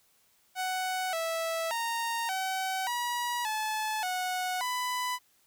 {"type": "tone with pitch steps", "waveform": "sawtooth", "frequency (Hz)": [744, 656, 926, 759, 965, 864, 735, 997], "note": ["F#5", "E5", "A#5", "F#5", "B5", "A5", "F#5", "B5"], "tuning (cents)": [9, -9, -12, 44, -40, -32, -12, 16], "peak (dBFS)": -26, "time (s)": [0.55, 5.19], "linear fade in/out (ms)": 50, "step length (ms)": 580, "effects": ["white hiss -67 dBFS RMS until 5.46 s"]}